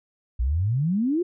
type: exponential sweep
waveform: sine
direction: up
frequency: 55.8 to 370 Hz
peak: -20 dBFS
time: 0.39-1.23 s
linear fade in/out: 10 ms
effects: none